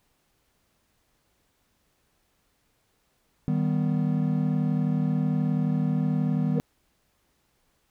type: chord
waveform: triangle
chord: Eb augmented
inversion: none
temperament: equal with one note detuned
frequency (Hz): 155.56 / 194.31 / 246.9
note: Eb3 / G3 / B3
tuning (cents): 0 / -15 / 0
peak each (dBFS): -23 / -26 / -26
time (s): 3.48-6.6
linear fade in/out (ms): 0
type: tone with exponential growth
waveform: sine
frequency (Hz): 474.4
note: A#4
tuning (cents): +30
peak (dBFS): -25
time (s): 6.51-6.59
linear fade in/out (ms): 5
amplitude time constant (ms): 16
effects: pink hiss -70 dBFS RMS until 7.9 s